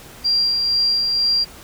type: tone with tremolo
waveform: sine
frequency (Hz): 4756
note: D8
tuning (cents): +21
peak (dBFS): -14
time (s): 0.24-1.45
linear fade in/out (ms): 20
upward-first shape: sine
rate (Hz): 2.1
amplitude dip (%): 30
effects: pink hiss -41 dBFS RMS until 1.63 s